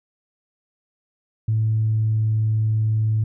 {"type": "tone with pitch glide", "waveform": "sine", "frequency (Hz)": [110, 109.24], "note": ["A2", "A2"], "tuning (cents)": [0, -12], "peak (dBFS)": -16, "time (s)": [1.48, 3.24], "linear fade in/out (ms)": 5, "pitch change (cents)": -12, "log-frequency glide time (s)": [1.58, 2.32], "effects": ["tanh soft clip ceiling -12 dBFS"]}